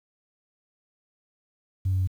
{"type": "tone with pitch steps", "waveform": "sine", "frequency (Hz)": [94.3, 93.59, 92.89], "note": ["F#2", "F#2", "F#2"], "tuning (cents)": [33, 20, 7], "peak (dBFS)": -20, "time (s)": [1.85, 2.075], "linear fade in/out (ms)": 10, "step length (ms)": 75, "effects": ["tanh soft clip ceiling -18 dBFS", "9-bit"]}